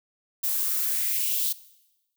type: noise with high-pass filter sweep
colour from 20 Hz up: violet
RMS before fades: -26 dBFS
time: 0.43-1.53 s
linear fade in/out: 10 ms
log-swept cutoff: 800 to 3700 Hz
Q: 3
effects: noise-tail reverb RT60 1.0 s tail -19 dB re dry